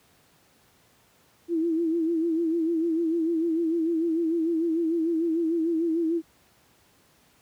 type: tone with vibrato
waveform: sine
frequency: 329.6 Hz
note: E4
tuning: in tune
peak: -22 dBFS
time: 1.48-6.22 s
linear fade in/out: 50 ms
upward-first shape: sine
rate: 6.7 Hz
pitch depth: 70 cents each way
effects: pink hiss -61 dBFS RMS until 7.41 s + high-pass 80 Hz 12 dB/octave